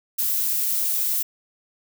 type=noise; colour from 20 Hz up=violet; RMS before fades=-23 dBFS; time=0.18-1.23 s; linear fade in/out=10 ms; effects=none